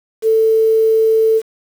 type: tone with quantisation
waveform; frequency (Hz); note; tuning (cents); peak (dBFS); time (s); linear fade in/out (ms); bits
sine; 443.7; A4; +14; -9; 0.22-1.42; 50; 6
effects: none